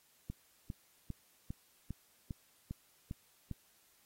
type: click train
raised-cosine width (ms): 5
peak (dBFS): -28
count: 9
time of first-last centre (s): 0.3-3.513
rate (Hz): 2.49
effects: white hiss -69 dBFS RMS until 4.05 s + AAC 48 kbps